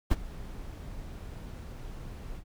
brown noise with ADSR envelope, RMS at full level -22 dBFS, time 0.1-2.44 s, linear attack 16 ms, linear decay 34 ms, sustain -19 dB, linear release 69 ms, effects none

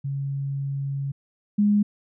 sine tone pair in turn, 138.59 / 206.5 Hz, C#3 / G#3, 0 / -10 cents, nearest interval perfect fifth, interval 690 cents, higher second, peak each -25 / -16 dBFS, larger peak second, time 0.04-1.12 / 1.58-1.83 s, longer first, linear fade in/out 10 ms, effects none

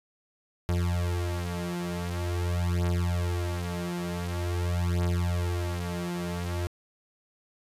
35% pulse beating tone pair, 87.31 / 87.77 Hz, F2 / F2, 0 / +9 cents, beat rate 0.46 Hz, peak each -28 dBFS, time 0.69-6.67 s, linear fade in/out 0 ms, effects resampled to 32000 Hz

